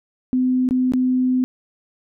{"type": "tone with dropouts", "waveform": "sine", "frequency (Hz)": 254.7, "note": "C4", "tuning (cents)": -46, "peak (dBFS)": -15, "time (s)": [0.33, 1.44], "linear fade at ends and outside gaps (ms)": 0, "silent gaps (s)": [[0.689, 0.709], [0.921, 0.936]], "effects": []}